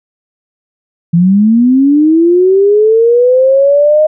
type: linear sweep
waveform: sine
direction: up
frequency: 164.81 to 622.3 Hz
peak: -4 dBFS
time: 1.13-4.07 s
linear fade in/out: 10 ms
effects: none